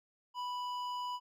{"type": "tone with hard clipping", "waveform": "sine", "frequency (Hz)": 987.8, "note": "B5", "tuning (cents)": 0, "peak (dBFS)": -38, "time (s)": [0.34, 1.2], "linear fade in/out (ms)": 50, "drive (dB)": 10, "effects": []}